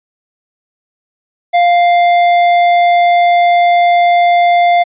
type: tone with hard clipping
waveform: triangle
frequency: 699 Hz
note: F5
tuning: 1 cent sharp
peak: -8 dBFS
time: 1.53-4.84 s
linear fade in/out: 20 ms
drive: 13 dB
effects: resampled to 8000 Hz